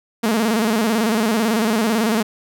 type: tone with vibrato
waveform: sawtooth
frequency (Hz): 221.4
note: A3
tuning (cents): +11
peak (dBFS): -12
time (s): 0.23-2.23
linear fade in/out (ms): 10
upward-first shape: square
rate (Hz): 18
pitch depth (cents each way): 82
effects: none